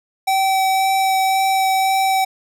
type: tone with vibrato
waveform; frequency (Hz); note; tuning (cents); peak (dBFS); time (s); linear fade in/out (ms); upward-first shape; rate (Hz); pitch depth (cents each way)
square; 768; G5; -36; -15; 0.27-2.25; 10; sine; 1.9; 8
effects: none